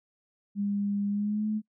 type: tone with pitch glide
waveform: sine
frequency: 202.3 to 214.3 Hz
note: G#3 to A3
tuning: -45 to -45 cents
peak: -26 dBFS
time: 0.55-1.62 s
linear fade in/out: 50 ms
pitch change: +100 cents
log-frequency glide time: 1.09-1.47 s
effects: noise-tail reverb RT60 0.1 s tail -25 dB re dry